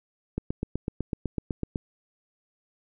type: click train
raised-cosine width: 3 ms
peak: -15 dBFS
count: 12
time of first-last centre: 0.38-1.758 s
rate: 7.98 Hz
effects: none